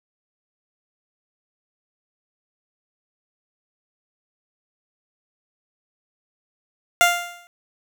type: tone with exponential decay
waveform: 15% pulse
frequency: 698.5 Hz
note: F5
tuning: in tune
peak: -4 dBFS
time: 7.01-7.47 s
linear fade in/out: 0 ms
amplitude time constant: 100 ms
effects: none